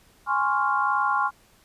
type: chord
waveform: sine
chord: Db major seventh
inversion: second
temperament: equal with one note detuned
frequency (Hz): 827.7 / 1046.5 / 1108.7 / 1396.9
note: Ab5 / C6 / Db6 / F6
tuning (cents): -6 / 0 / 0 / 0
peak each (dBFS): -26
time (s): 0.26-1.31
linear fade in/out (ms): 50
effects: pink hiss -58 dBFS RMS until 1.64 s + resampled to 32000 Hz